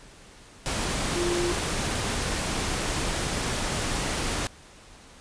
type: tone in noise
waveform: sine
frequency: 349.2 Hz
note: F4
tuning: in tune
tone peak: -25 dBFS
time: 1.16-1.52 s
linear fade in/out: 0 ms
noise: pink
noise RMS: -28 dBFS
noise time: 0.66-4.47 s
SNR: 0 dB
effects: pink hiss -50 dBFS RMS until 5.2 s + resampled to 22050 Hz